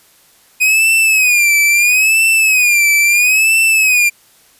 45% pulse tone with vibrato, 2489 Hz, D#7, in tune, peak -8 dBFS, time 0.6-4.1 s, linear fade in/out 20 ms, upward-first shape sine, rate 0.75 Hz, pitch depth 120 cents each way, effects white hiss -49 dBFS RMS until 4.59 s + resampled to 32000 Hz

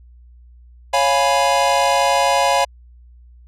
square chord, C# dominant seventh, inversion none, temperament equal, 554.4 / 698.5 / 830.6 / 987.8 Hz, C#5 / E#5 / G#5 / B5, 0 / 0 / 0 / 0 cents, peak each -20 dBFS, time 0.93-2.65 s, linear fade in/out 10 ms, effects added 60 Hz sine -42 dBFS peak until 3.47 s + low-pass 9000 Hz 12 dB/octave

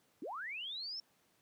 sine linear sweep, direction up, 235.5 to 5460 Hz, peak -40 dBFS, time 0.22-1 s, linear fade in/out 2 ms, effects pink hiss -72 dBFS RMS until 1.41 s + high-pass 150 Hz 12 dB/octave

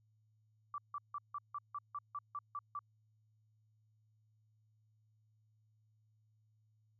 sine tone bursts, 1161 Hz, D6, 20 cents flat, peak -39 dBFS, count 11, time 0.74-2.791 s, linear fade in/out 2 ms, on 41 ms, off 160 ms, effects added 108 Hz sine -70 dBFS peak until 6.99 s

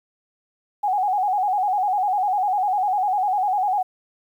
sine tone with vibrato, 784 Hz, G5, in tune, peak -18 dBFS, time 0.83-3.83 s, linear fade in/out 10 ms, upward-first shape square, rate 10 Hz, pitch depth 90 cents each way, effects 9-bit

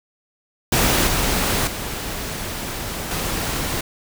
pink noise with level steps, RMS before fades -17 / -20 / -28 / -24 dBFS, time 0.72-3.81 s, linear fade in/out 5 ms, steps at 1.07 / 1.67 / 3.11 s, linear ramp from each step 2 ms, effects none

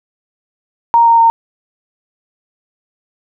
sine tone with pitch steps, 932.3 / 924.8 / 917.3 Hz, A#5 / A#5 / A#5, 0 / -14 / -28 cents, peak -5 dBFS, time 0.94-1.3 s, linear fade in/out 0 ms, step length 120 ms, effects none

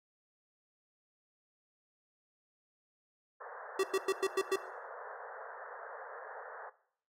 pink band-pass noise, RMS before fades -47 dBFS, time 3.4-6.7 s, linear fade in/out 10 ms, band 440 to 1800 Hz, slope 96 dB/octave
square tone bursts, 383.7 Hz, G4, 37 cents flat, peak -28 dBFS, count 6, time 3.79-4.56 s, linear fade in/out 5 ms, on 45 ms, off 100 ms
effects noise-tail reverb RT60 0.6 s tail -17 dB re dry + low-pass 12000 Hz 12 dB/octave

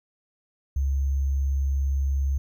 sine tone with sample-and-hold, 68.7 Hz, C#2, 15 cents flat, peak -21 dBFS, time 0.76-2.38 s, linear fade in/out 5 ms, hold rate 6300 Hz, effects none

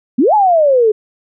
sine exponential two-way sweep, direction up then down, 220 to 876 to 415.7 Hz, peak -7 dBFS, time 0.18-0.92 s, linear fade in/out 10 ms, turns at 0.34 s, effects none

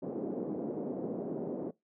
white band-pass noise, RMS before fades -37 dBFS, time 0.02-1.71 s, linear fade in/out 10 ms, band 180 to 480 Hz, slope 24 dB/octave, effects noise-tail reverb RT60 0.2 s tail -22 dB re dry

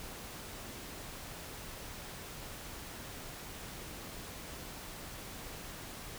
silence, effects pink hiss -46 dBFS RMS until 6.18 s

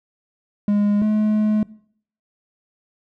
triangle tone pair in turn, 205.7 / 213.3 Hz, G#3 / G#3, -16 / +46 cents, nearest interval minor second, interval 62 cents, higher second, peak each -13 dBFS, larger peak neither, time 0.68-1.02 / 1.02-1.63 s, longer second, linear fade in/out 2 ms, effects noise-tail reverb RT60 0.6 s tail -21 dB re dry

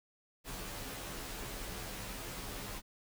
pink noise with comb filter, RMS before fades -43 dBFS, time 0.44-2.82 s, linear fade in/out 50 ms, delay 13 ms, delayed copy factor -1, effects none

